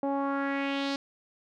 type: tone with low-pass filter sweep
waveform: sawtooth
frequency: 277.2 Hz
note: C#4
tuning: in tune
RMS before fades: -30 dBFS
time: 0.03-0.96 s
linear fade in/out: 2 ms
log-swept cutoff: 700 to 4800 Hz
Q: 2.7
effects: none